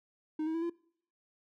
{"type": "tone with pitch steps", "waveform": "triangle", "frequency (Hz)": [310, 319.8, 330, 340.4], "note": ["D#4", "D#4", "E4", "F4"], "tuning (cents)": [-6, 48, 2, -44], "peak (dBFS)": -29, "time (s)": [0.39, 0.698], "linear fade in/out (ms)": 5, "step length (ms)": 77, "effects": ["noise-tail reverb RT60 0.6 s tail -23 dB re dry"]}